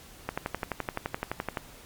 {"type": "click train", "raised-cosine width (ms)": 0.5, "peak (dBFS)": -14, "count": 16, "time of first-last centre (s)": [0.29, 1.572], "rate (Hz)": 11.7, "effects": ["pink hiss -50 dBFS RMS until 1.85 s", "MP3 96 kbps"]}